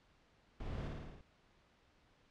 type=noise with echo; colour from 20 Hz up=brown; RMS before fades=-43 dBFS; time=0.6-0.88 s; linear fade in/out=2 ms; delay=55 ms; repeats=6; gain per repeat=-2 dB; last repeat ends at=1.21 s; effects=pink hiss -70 dBFS RMS until 2.3 s + low-pass 4000 Hz 12 dB/octave